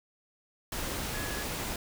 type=tone in noise; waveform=sine; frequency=1686 Hz; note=G#6; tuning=26 cents sharp; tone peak=-40 dBFS; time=1.14-1.43 s; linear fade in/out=2 ms; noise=pink; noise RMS=-35 dBFS; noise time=0.72-1.76 s; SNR=-8 dB; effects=none